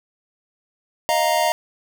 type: chord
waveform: square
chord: Eb suspended second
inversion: none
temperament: just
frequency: 622.3 / 700 / 933.4 Hz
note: Eb5 / F5 / Bb5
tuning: 0 / +4 / +2 cents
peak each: -22 dBFS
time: 1.09-1.52 s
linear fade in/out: 0 ms
effects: none